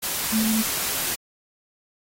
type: tone in noise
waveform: sine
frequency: 220 Hz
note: A3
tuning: in tune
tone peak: -20 dBFS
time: 0.32-0.63 s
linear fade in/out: 20 ms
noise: white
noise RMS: -26 dBFS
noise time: 0.02-1.16 s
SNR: +3 dB
effects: AAC 48 kbps